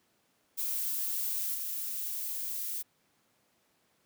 violet noise with level steps, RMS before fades -33 / -36 dBFS, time 0.57-2.83 s, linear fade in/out 20 ms, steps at 1.54 s, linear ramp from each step 10 ms, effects pink hiss -71 dBFS RMS until 4.05 s + high-pass 150 Hz 12 dB/octave

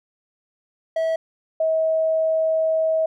triangle / sine tone pair in turn, 649 / 640.4 Hz, E5 / D#5, -27 / +50 cents, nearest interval unison, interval 23 cents, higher first, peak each -17 dBFS, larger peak neither, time 0.96-1.16 / 1.6-3.06 s, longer second, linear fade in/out 5 ms, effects none

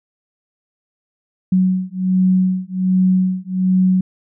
sine beating tone pair, 185 / 186.3 Hz, F#3 / F#3, 0 / +12 cents, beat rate 1.3 Hz, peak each -16 dBFS, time 1.52-4.01 s, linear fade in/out 5 ms, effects none

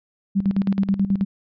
sine tone with tremolo, 196 Hz, G3, in tune, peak -15 dBFS, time 0.35-1.25 s, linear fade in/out 20 ms, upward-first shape square, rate 9.3 Hz, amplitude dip 75%, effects resampled to 11025 Hz

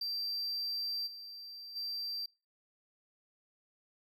triangle tone with level steps, 4699 Hz, D8, in tune, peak -33 / -44 / -35 dBFS, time 0.01-2.26 s, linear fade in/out 5 ms, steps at 1.06 / 1.75 s, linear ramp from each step 20 ms, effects noise-tail reverb RT60 0.3 s tail -24 dB re dry

